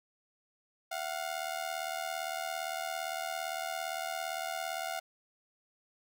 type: ring-modulated tone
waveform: sawtooth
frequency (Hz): 712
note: F5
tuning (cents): +33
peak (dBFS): -28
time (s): 0.91-5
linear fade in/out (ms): 10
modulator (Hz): 38.8
effects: none